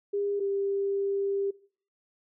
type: tone pair in turn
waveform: sine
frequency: 404.1 / 396.5 Hz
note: G#4 / G4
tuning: -47 / +20 cents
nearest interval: unison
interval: 33 cents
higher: first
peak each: -26 dBFS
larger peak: neither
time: 0.13-0.4 / 0.4-1.51 s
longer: second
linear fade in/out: 10 ms
effects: noise-tail reverb RT60 0.5 s tail -21 dB re dry